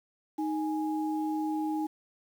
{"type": "tone pair together", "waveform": "sine", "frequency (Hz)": [311.5, 830.6], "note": ["D#4", "G#5"], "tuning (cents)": [2, 0], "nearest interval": "octave + perfect fourth", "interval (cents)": 1698, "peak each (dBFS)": [-29, -35], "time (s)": [0.38, 1.87], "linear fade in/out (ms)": 10, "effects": ["9-bit"]}